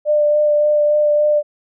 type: tone with vibrato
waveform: sine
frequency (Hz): 596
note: D5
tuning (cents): +25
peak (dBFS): -11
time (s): 0.05-1.43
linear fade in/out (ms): 50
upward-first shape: sine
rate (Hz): 3.5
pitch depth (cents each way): 12
effects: none